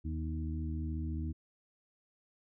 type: harmonic tone with a mistuned harmonic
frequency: 78.7 Hz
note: D#2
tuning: 20 cents sharp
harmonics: 1 / 2 / 3 / 4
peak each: -35 / -43 / -43 / -44 dBFS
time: 0.04-1.33 s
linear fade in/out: 20 ms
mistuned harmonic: 3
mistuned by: +32 cents
effects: none